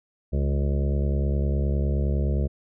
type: harmonic tone with a mistuned harmonic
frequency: 69.8 Hz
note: C#2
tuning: 13 cents sharp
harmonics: 1 / 2 / 3 / 5 / 6 / 7 / 8 / 9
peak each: -22 / -28 / -32 / -36 / -38 / -39 / -40 / -41 dBFS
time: 0.32-2.48 s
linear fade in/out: 20 ms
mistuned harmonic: 3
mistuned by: +23 cents
effects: none